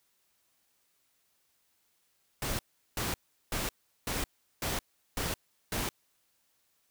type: noise bursts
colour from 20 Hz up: pink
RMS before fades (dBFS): -33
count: 7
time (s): 2.42-5.89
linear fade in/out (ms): 2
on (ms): 170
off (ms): 380
effects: white hiss -73 dBFS RMS until 6.9 s